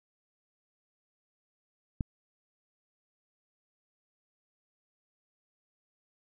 click, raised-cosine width 5 ms, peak -18 dBFS, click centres 2.008 s, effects none

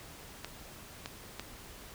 clicks, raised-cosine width 0.2 ms, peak -21 dBFS, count 3, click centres 0.446 / 1.059 / 1.396 s, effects pink hiss -50 dBFS RMS until 1.94 s

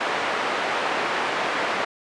pink band-pass noise, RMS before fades -25 dBFS, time 0-1.85 s, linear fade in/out 10 ms, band 530 to 2300 Hz, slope 12 dB/octave, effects resampled to 22050 Hz

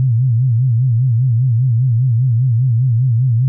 sine tone with vibrato, 121.9 Hz, B2, 22 cents flat, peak -10 dBFS, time 0-3.48 s, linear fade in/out 0 ms, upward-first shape sine, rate 5 Hz, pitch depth 150 cents each way, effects none

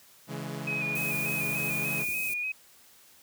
sawtooth chord, C# minor, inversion none, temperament equal with one note detuned, 138.59 / 164.81 / 210.6 Hz, C#3 / E3 / G#3, 0 / 0 / +24 cents, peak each -34 / -35 / -36 dBFS, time 0.27-2.06 s, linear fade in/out 50 ms
sine tone with vibrato, 2489 Hz, D#7, in tune, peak -29 dBFS, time 0.67-2.52 s, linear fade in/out 5 ms, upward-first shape square, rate 3.4 Hz, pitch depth 30 cents each way
white band-stop noise, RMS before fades -37 dBFS, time 0.95-2.34 s, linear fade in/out 5 ms, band 380 to 8600 Hz, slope 12 dB/octave
clicks, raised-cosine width 3 ms, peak -32 dBFS, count 2, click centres 1.5 / 2.088 s
effects white hiss -57 dBFS RMS until 3.22 s + high-pass 60 Hz 12 dB/octave

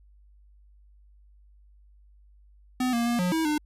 square tone with pitch steps, 253.1 / 235 / 237.8 / 179.7 / 322.4 / 301.2 Hz, B3 / A#3 / A#3 / F3 / E4 / D4, +43 / +14 / +35 / +50 / -38 / +44 cents, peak -24 dBFS, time 2.8-3.58 s, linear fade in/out 5 ms, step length 130 ms, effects added 50 Hz sine -53 dBFS peak until 3.65 s + resampled to 32000 Hz

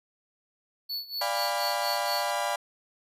square tone with tremolo, 4435 Hz, C#8, in tune, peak -30 dBFS, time 0.89-2.31 s, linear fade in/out 10 ms, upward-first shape sine, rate 4.2 Hz, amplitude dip 85%
35% pulse chord, D diminished seventh, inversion none, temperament equal with one note detuned, 587.3 / 698.5 / 811.2 / 987.8 Hz, D5 / F5 / Ab5 / Cb6, 0 / 0 / -41 / 0 cents, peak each -31 dBFS, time 1.21-2.56 s, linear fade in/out 5 ms
effects resampled to 32000 Hz

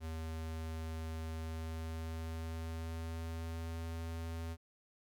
square tone with pitch glide, 80.5 to 82.38 Hz, E2 to E2, -41 to -1 cents, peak -40 dBFS, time 0-4.57 s, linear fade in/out 50 ms, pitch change +40 cents, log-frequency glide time 1.32-3.8 s, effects none

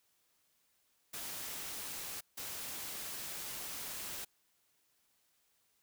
white noise bursts at uneven times, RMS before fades -43 dBFS, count 2, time 1.13-2.21 / 2.37-4.25 s, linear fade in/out 10 ms, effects white hiss -75 dBFS RMS until 5.82 s

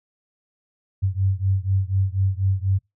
sine beating tone pair, 94.5 / 98.6 Hz, F#2 / G2, +37 / +11 cents, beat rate 4.1 Hz, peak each -21 / -22 dBFS, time 1.02-2.79 s, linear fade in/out 20 ms, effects noise-tail reverb RT60 0.2 s tail -26 dB re dry

